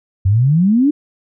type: exponential sweep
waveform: sine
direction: up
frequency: 91.2 to 305.9 Hz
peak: -9 dBFS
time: 0.25-0.91 s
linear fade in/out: 10 ms
effects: none